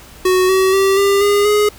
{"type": "tone with pitch steps", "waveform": "square", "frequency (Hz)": [370, 379.1, 388.4, 397.9, 407.7, 417.7], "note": ["F#4", "F#4", "G4", "G4", "G#4", "G#4"], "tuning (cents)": [0, 42, -16, 26, -32, 10], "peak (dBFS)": -11, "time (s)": [0.25, 1.69], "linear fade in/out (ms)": 5, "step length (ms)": 240, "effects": ["added 60 Hz sine -42 dBFS peak until 1.78 s", "pink hiss -40 dBFS RMS until 1.78 s"]}